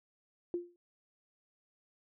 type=tone with exponential decay; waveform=sine; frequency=349.3 Hz; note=F4; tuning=in tune; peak=-29 dBFS; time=0.54-0.76 s; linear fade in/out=1 ms; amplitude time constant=46 ms; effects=none